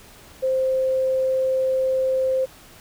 sine tone, 523.3 Hz, C5, in tune, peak -18 dBFS, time 0.42-2.46 s, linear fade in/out 20 ms, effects pink hiss -47 dBFS RMS until 2.8 s

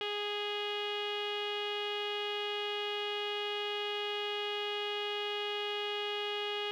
sawtooth tone with low-pass filter, 413.8 Hz, G#4, 6 cents flat, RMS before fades -36 dBFS, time 0.01-6.71 s, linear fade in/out 0 ms, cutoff 3100 Hz, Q 6.7, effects 11-bit

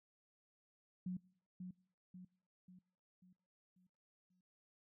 sine tone with echo, 182.4 Hz, F#3, 24 cents flat, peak -39 dBFS, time 1.06-1.17 s, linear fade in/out 5 ms, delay 540 ms, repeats 6, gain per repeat -6 dB, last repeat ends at 4.41 s, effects noise-tail reverb RT60 0.7 s tail -25 dB re dry

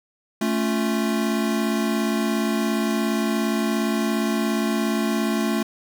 square chord, A augmented, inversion none, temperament equal, 220 / 277.2 / 349.2 Hz, A3 / C#4 / E#4, 0 / 0 / 0 cents, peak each -23 / -28 / -28 dBFS, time 0.41-5.63 s, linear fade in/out 5 ms, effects none

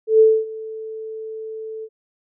sine tone with ADSR envelope, 440 Hz, A4, in tune, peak -7 dBFS, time 0.07-1.89 s, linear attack 130 ms, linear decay 250 ms, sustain -21 dB, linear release 53 ms, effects none

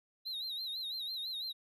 triangle tone with vibrato, 3929 Hz, B7, 10 cents flat, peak -36 dBFS, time 0.25-1.53 s, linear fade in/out 20 ms, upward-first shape sine, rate 6 Hz, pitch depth 110 cents each way, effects none

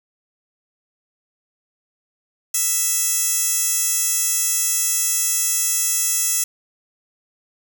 15% pulse tone with high-pass filter, 660 Hz, E5, 2 cents sharp, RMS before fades -20 dBFS, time 2.54-6.44 s, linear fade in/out 5 ms, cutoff 7900 Hz, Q 1.4, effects none

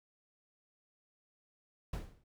brown noise with exponential decay, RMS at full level -34 dBFS, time 1.93-2.24 s, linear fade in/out 5 ms, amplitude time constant 67 ms, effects none

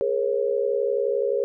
sine tone cluster, 411.7 / 471.2 / 543 Hz, G#4 / A#4 / C#5, -15 / +19 / -36 cents, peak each -25 dBFS, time 0.01-1.44 s, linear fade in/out 0 ms, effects none

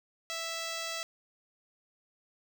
5% pulse tone with notch filter, 659.3 Hz, E5, in tune, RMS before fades -37 dBFS, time 0.3-1.03 s, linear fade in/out 0 ms, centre 11000 Hz, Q 0.88, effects none

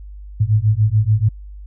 sine beating tone pair, 104.2 / 111.1 Hz, G#2 / A2, +6 / +17 cents, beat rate 6.9 Hz, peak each -15 dBFS, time 0.4-1.29 s, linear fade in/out 10 ms, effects added 50 Hz sine -32 dBFS peak until 1.66 s

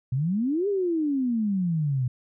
sine exponential two-way sweep, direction up then down, 121.5 to 415.3 to 121.5 Hz, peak -22 dBFS, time 0.12-2.08 s, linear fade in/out 5 ms, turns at 0.68 s, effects none

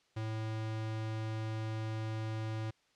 square tone, 110 Hz, A2, in tune, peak -36 dBFS, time 0.16-2.71 s, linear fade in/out 10 ms, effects white hiss -71 dBFS RMS until 2.95 s + low-pass 5000 Hz 12 dB/octave

